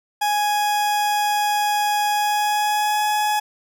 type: tone with pitch glide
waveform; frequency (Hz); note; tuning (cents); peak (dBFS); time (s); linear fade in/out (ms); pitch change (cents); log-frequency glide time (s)
40% pulse; 832 to 843.1; G#5 to G#5; +3 to +26; -17; 0.21-3.4; 10; +23; 2.09-3.01
effects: none